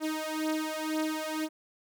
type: beating tone pair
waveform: sawtooth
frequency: 311 / 313 Hz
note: D#4 / D#4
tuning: -1 / +10 cents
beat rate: 2 Hz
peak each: -29 dBFS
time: 0-1.49 s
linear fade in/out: 50 ms
effects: none